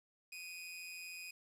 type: tone with amplitude modulation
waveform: sawtooth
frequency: 2489 Hz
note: D#7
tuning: in tune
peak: -40 dBFS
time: 0.32-1.31 s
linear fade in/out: 5 ms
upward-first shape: sine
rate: 173 Hz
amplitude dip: 60%
effects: resampled to 32000 Hz + 11-bit